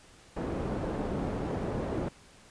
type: low-pass noise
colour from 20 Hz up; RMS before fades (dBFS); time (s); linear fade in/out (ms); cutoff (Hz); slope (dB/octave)
white; -33; 0.36-2.09; 10; 460; 12
effects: pink hiss -56 dBFS RMS until 2.5 s + resampled to 22050 Hz